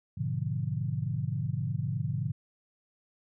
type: chord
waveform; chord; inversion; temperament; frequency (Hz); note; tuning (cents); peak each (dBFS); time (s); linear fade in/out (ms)
sine; G# diminished seventh; none; equal; 103.83 / 123.47 / 146.83 / 174.61; G#2 / B2 / D3 / F3; 0 / 0 / 0 / 0; -35 / -33 / -33 / -38; 0.17-2.32; 10
effects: none